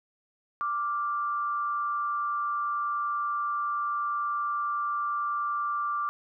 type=tone pair together; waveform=sine; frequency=1174.7 / 1395.5 Hz; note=D6 / F6; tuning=0 / -2 cents; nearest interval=minor third; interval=298 cents; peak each=-27 / -37 dBFS; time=0.61-6.09 s; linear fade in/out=0 ms; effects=none